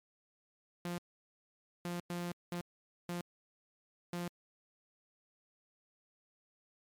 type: tone bursts at uneven times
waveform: sawtooth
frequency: 174.61 Hz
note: F3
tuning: in tune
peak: -33 dBFS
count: 6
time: 0.85-0.98 / 1.85-2 / 2.1-2.32 / 2.52-2.61 / 3.09-3.21 / 4.13-4.28 s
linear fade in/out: 2 ms
effects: MP3 96 kbps